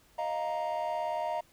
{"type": "chord", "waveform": "triangle", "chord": "Eb suspended second", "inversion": "none", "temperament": "just", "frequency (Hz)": [622.3, 700, 933.4], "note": ["Eb5", "F5", "Bb5"], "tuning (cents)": [0, 4, 2], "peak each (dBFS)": -32, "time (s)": [0.18, 1.41], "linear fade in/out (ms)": 10, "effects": ["tanh soft clip ceiling -23 dBFS", "pink hiss -63 dBFS RMS until 1.52 s"]}